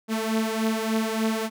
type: beating tone pair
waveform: sawtooth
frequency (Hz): 220.3 / 223.7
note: A3 / A3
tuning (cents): +2 / +29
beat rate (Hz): 3.4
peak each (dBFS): -21 / -24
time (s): 0.08-1.5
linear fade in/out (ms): 50
effects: none